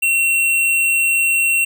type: tone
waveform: square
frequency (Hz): 2726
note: F7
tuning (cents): -43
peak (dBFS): -14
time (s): 0.02-1.65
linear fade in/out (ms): 10
effects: none